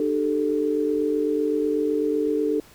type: chord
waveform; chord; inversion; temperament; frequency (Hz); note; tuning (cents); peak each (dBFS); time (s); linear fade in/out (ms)
sine; D suspended fourth; none; equal with one note detuned; 301.4 / 392 / 440; D4 / G4 / A4; +45 / 0 / 0; -24 / -28 / -23; 0-2.6; 2
effects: pink hiss -51 dBFS RMS until 2.74 s